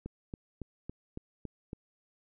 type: click train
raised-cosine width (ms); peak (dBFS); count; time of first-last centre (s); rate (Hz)
3; -26; 7; 0.06-1.731; 3.59
effects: none